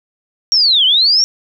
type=linear two-way sweep; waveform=sine; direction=down then up; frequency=5650 to 2945 to 5650 Hz; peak=-8 dBFS; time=0.52-1.24 s; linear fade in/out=0 ms; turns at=0.85 s; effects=8-bit